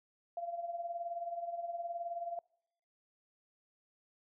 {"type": "tone with tremolo", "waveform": "sine", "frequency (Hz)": 687, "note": "F5", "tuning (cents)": -29, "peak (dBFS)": -34, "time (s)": [0.37, 2.39], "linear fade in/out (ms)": 2, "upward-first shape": "triangle", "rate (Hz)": 19, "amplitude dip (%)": 75, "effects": ["noise-tail reverb RT60 0.8 s tail -26 dB re dry"]}